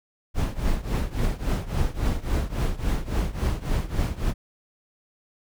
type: noise with tremolo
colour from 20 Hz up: brown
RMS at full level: -21 dBFS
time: 0.34-4.34 s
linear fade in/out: 50 ms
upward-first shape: triangle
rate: 3.6 Hz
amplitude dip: 90%
effects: none